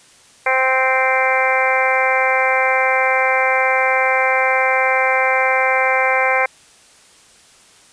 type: harmonic tone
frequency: 261.1 Hz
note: C4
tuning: 3 cents flat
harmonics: 2 / 3 / 4 / 5 / 6 / 7 / 8 / 9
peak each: -20 / -20 / -22 / -27 / -22 / -27 / -19 / -22 dBFS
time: 0.46-6.46 s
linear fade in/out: 5 ms
effects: white hiss -48 dBFS RMS until 7.92 s + resampled to 22050 Hz